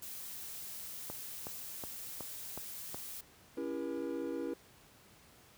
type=noise; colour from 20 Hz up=blue; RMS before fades=-45 dBFS; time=0.02-3.21 s; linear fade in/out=5 ms
type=click train; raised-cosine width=1 ms; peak=-28 dBFS; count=6; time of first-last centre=1.1-2.945 s; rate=2.71 Hz
type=chord; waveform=triangle; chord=C# diminished seventh; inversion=none; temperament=just; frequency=277.2 / 332.6 / 399.1 / 479 Hz; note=C#4 / E4 / G4 / Bb4; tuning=0 / +16 / +31 / +47 cents; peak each=-39 / -38 / -43 / -39 dBFS; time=3.57-4.54 s; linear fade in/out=5 ms
effects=pink hiss -61 dBFS RMS until 5.57 s + high-pass 60 Hz 12 dB/octave